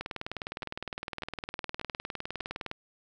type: two click trains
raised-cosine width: 0.3 ms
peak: -21 / -19 dBFS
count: 4 / 54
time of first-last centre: 0.63-2.405 / 0.01-2.714 s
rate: 1.69 / 19.6 Hz
effects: none